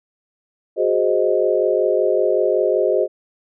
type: chord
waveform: sine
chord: Ab dominant seventh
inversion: third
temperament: equal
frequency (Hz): 370 / 415.3 / 523.3 / 622.3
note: Gb4 / Ab4 / C5 / Eb5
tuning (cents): 0 / 0 / 0 / 0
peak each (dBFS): -20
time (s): 0.76-3.08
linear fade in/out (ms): 50
effects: none